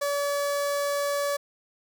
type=tone with notch filter; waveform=sawtooth; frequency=571 Hz; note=D5; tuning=49 cents flat; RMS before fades=-27 dBFS; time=0.01-1.37 s; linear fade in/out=10 ms; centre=2700 Hz; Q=1.7; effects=none